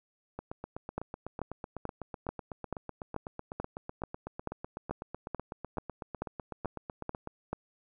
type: two click trains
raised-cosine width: 1 ms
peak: -24 / -19 dBFS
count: 56 / 16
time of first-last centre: 0.39-7.274 / 0.98-7.53 s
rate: 7.99 / 2.29 Hz
effects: none